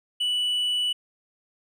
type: tone with tanh clipping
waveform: triangle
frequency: 2960 Hz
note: F#7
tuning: in tune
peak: -23 dBFS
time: 0.2-0.93 s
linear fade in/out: 10 ms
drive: 7 dB
effects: none